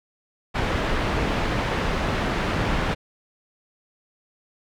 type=low-pass noise; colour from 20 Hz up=pink; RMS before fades=-24 dBFS; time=0.54-2.95 s; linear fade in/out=20 ms; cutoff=2600 Hz; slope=12 dB/octave; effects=none